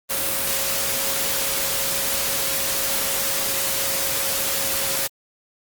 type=tone in noise; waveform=sine; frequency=547 Hz; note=C#5; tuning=23 cents flat; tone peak=-34 dBFS; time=0.09-5.08 s; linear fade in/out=20 ms; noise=white; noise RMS=-23 dBFS; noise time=0.09-5.08 s; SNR=-14 dB; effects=Opus 32 kbps